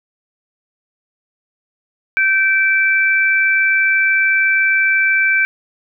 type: tone pair together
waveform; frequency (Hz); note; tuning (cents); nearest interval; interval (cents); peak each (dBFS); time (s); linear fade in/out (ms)
sine; 1553 / 2327; G6 / D7; -17 / -17; perfect fifth; 700; -14; 2.17-5.45; 0
effects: none